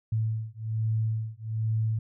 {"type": "beating tone pair", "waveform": "sine", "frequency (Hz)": [110, 111.2], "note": ["A2", "A2"], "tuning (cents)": [0, 19], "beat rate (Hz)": 1.2, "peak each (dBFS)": -29, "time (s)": [0.12, 1.99], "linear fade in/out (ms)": 5, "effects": []}